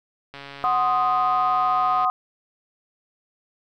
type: click train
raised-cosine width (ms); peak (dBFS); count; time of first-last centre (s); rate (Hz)
0.3; -22; 240; 0.34-2.047; 140
type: chord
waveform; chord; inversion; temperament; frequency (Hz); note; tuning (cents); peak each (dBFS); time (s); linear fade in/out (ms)
sine; C diminished; second; equal; 740 / 1046.5 / 1244.5; Gb5 / C6 / Eb6; 0 / 0 / 0; -22 / -25 / -21; 0.64-2.1; 0
effects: none